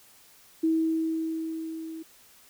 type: tone with level ramp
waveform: sine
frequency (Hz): 322.5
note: E4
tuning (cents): -38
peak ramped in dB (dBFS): -20 to -36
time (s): 0.63-2.03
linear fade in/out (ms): 10
effects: white hiss -56 dBFS RMS until 2.49 s